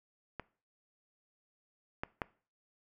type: clicks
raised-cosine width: 0.5 ms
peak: -24 / -20 / -18 dBFS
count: 3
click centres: 0.397 / 2.035 / 2.218 s
effects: noise-tail reverb RT60 0.4 s tail -21 dB re dry